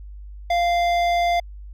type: tone with hard clipping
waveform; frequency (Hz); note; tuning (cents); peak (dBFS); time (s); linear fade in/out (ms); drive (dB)
sine; 695; F5; -9; -19; 0.5-1.4; 5; 12
effects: added 50 Hz sine -35 dBFS peak until 1.73 s